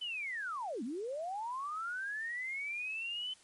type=linear two-way sweep; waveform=sine; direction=down then up; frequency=3065 to 209.8 to 3065 Hz; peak=-36 dBFS; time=0.01-3.34 s; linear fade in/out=10 ms; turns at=0.83 s; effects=white hiss -62 dBFS RMS until 3.43 s + MP3 48 kbps